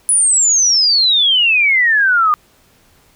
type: exponential sweep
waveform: sine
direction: down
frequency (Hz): 10090 to 1200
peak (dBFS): -9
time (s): 0.09-2.34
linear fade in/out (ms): 0
effects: pink hiss -52 dBFS RMS until 3.15 s